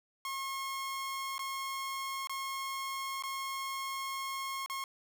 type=tone with dropouts; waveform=sawtooth; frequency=1081 Hz; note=C#6; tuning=44 cents flat; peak=-32 dBFS; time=0.25-4.84 s; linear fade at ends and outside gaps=1 ms; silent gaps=1.381-1.392 / 2.272-2.295 / 3.224-3.236 / 4.661-4.698 s; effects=none